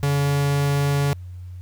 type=tone; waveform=45% pulse; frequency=141.9 Hz; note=C#3; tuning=41 cents sharp; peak=-18 dBFS; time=0.03-1.13 s; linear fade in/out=0 ms; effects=added 90 Hz sine -33 dBFS peak until 1.61 s + pink hiss -61 dBFS RMS until 1.61 s